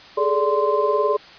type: tone cluster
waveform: sine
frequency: 412.8 / 432 / 582 / 1039 Hz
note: G#4 / A4 / D5 / C6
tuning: -10 / -32 / -16 / -12 cents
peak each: -22 dBFS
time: 0.17-1.17 s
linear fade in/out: 10 ms
effects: white hiss -43 dBFS RMS until 1.38 s + resampled to 11025 Hz